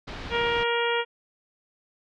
pink low-pass noise, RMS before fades -37 dBFS, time 0.07-0.64 s, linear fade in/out 10 ms, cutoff 4400 Hz, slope 24 dB/octave
harmonic tone, 470.6 Hz, A#4, 16 cents sharp, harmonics 1 / 2 / 3 / 4 / 5 / 6 / 7, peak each -26 / -29 / -31 / -32 / -33 / -34 / -34 dBFS, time 0.3-1.05 s, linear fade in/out 50 ms
effects none

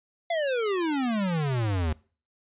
square exponential sweep, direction down, 698.5 to 75 Hz, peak -25 dBFS, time 0.3-1.93 s, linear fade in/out 5 ms, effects noise-tail reverb RT60 0.4 s tail -23 dB re dry + resampled to 8000 Hz

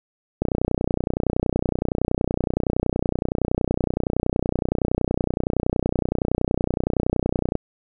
click train, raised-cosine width 2 ms, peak -7 dBFS, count 220, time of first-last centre 0.42-7.554 s, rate 30.7 Hz, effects none

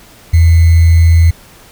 sine tone with sample-and-hold, 83 Hz, E2, 12 cents sharp, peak -3 dBFS, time 0.33-1.31 s, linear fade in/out 10 ms, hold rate 2100 Hz, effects pink hiss -40 dBFS RMS until 1.71 s

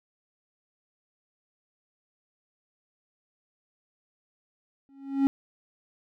triangle tone with exponential growth, 274 Hz, C#4, 20 cents flat, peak -14 dBFS, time 4.89-5.27 s, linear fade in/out 0 ms, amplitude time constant 81 ms, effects none

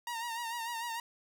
sawtooth tone with vibrato, 932.3 Hz, A#5, in tune, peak -32 dBFS, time 0.07-1 s, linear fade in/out 2 ms, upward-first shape sine, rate 6.7 Hz, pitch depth 55 cents each way, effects none

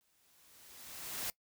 white noise with exponential growth, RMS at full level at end -37 dBFS, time 0.01-1.3 s, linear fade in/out 0 ms, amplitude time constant 280 ms, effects noise-tail reverb RT60 0.1 s tail -22 dB re dry

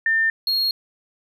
sine / triangle tone pair in turn, 1800 / 4281 Hz, A6 / C8, +39 / +39 cents, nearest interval octave + minor third, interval 1500 cents, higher second, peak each -16 / -17 dBFS, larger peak first, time 0.06-0.3 / 0.47-0.71 s, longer neither, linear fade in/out 2 ms, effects none

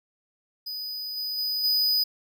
square tone with level steps, 4978 Hz, D#8, in tune, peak -32 / -29 / -26 / -21 dBFS, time 0.66-2.04 s, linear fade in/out 10 ms, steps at 1.16 / 1.37 / 1.63 s, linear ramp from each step 20 ms, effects none

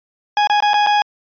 40% pulse tone with dropouts, 830.6 Hz, G#5, in tune, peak -11 dBFS, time 0.37-1.02 s, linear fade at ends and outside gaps 1 ms, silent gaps 0.472-0.498 / 0.604-0.624 / 0.734-0.741 / 0.864-0.87 s, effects resampled to 11025 Hz

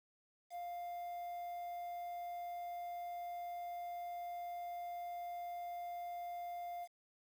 triangle tone with quantisation, 701 Hz, F5, 6 cents sharp, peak -40 dBFS, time 0.5-6.88 s, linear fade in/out 50 ms, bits 10, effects none

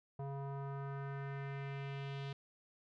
square tone with low-pass filter sweep, 138.59 Hz, C#3, in tune, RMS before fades -43 dBFS, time 0.19-2.33 s, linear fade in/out 5 ms, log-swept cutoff 820 to 3600 Hz, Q 2.1, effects none

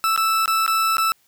40% pulse tone with dropouts, 1318.5 Hz, E6, in tune, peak -16 dBFS, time 0.04-1.12 s, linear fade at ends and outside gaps 0 ms, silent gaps 0.163-0.176 / 0.458-0.478 / 0.664-0.678 / 0.969-0.982 s, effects white hiss -61 dBFS RMS until 1.27 s

